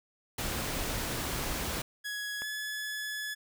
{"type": "noise", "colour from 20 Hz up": "pink", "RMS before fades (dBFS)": -34, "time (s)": [0.38, 1.82], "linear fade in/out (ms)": 5}
{"type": "tone with pitch glide", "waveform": "sawtooth", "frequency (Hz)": [1674, 1709.2], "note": ["G#6", "G#6"], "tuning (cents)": [13, 49], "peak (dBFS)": -31, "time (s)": [2.04, 3.35], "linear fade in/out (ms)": 20, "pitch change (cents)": 36, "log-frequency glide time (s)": [2.39, 2.45]}
{"type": "click", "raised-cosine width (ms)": 0.5, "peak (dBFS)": -27, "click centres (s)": 2.42}
{"effects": []}